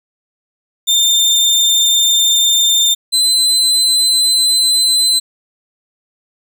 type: tone pair in turn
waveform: 30% pulse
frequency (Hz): 3606 / 4048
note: A7 / B7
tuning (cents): +42 / +42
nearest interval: major second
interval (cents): 200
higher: second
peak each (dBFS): -7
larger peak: neither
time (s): 0.87-2.95 / 3.12-5.2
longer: neither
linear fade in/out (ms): 20
effects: none

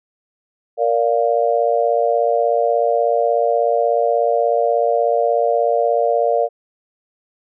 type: chord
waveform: sine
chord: Bb major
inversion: none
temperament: just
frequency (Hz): 466.2 / 582.7 / 699.2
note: Bb4 / D5 / F5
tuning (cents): 0 / -14 / +2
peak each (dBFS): -18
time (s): 0.77-6.49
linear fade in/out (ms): 50
effects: none

